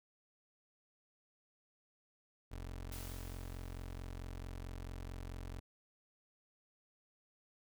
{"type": "tone", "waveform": "25% pulse", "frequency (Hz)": 44.54, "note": "F1", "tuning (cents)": 35, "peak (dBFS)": -40, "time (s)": [2.51, 5.6], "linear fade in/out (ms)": 10}
{"type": "noise with exponential decay", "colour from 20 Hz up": "white", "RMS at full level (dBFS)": -50, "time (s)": [2.92, 4.67], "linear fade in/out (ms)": 1, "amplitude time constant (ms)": 380}
{"effects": []}